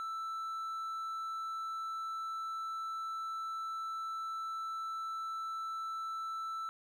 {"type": "tone", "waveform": "triangle", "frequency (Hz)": 1324, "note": "E6", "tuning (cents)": 7, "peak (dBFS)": -35, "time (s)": [0, 6.69], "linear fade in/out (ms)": 0, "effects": []}